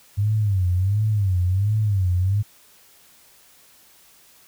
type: tone with vibrato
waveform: sine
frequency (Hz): 98.3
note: G2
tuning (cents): +5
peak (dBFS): -17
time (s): 0.17-2.43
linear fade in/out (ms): 20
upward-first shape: sine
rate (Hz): 1.4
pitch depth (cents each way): 170
effects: white hiss -53 dBFS RMS until 4.47 s